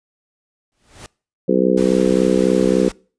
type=noise with exponential growth; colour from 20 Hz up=pink; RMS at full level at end=-33 dBFS; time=0.72-1.06 s; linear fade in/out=0 ms; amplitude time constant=73 ms
type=harmonic tone; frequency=63.6 Hz; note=C2; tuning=48 cents flat; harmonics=3 / 4 / 5 / 6 / 7 / 8; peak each=-19 / -21 / -20 / -19 / -19 / -20 dBFS; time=1.48-2.89 s; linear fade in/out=10 ms
type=noise; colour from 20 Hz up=pink; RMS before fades=-32 dBFS; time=1.77-2.92 s; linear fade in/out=5 ms
effects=noise-tail reverb RT60 0.4 s tail -24 dB re dry + resampled to 22050 Hz